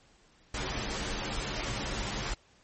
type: noise with comb filter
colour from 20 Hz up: pink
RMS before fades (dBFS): -34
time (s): 0.54-2.34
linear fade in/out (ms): 5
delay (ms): 12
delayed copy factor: -0.9
effects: pink hiss -63 dBFS RMS until 2.63 s + MP3 32 kbps